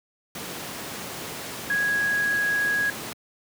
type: tone in noise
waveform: sine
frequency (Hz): 1658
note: G#6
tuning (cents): -3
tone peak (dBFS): -21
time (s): 1.7-2.9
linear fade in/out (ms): 2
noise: pink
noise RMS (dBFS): -34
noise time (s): 0.35-3.13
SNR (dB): +10
effects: high-pass 150 Hz 12 dB/octave